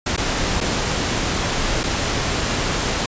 pink noise with dropouts, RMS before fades -21 dBFS, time 0.06-3.06 s, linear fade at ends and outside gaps 5 ms, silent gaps 0.165-0.176 / 0.605-0.61 / 1.834-1.837 s, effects resampled to 16000 Hz

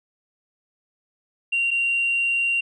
sine tone pair in turn, 2762 / 2762 Hz, F7 / F7, -20 / -20 cents, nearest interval unison, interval 0 cents, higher neither, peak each -18 / -18 dBFS, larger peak neither, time 1.52-1.71 / 1.71-2.61 s, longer second, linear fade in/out 10 ms, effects tanh soft clip ceiling -15 dBFS

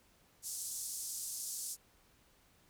white band-pass noise, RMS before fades -42 dBFS, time 0.42-1.77 s, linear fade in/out 50 ms, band 5500 to 11000 Hz, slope 24 dB/octave, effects pink hiss -68 dBFS RMS until 2.69 s

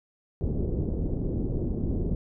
pink low-pass noise, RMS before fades -28 dBFS, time 0.41-2.15 s, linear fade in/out 0 ms, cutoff 410 Hz, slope 24 dB/octave, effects none

